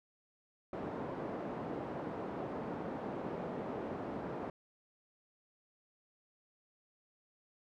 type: band-pass noise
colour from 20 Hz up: pink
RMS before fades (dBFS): -41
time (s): 0.73-4.5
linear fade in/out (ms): 2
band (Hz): 210 to 780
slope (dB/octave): 12
effects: none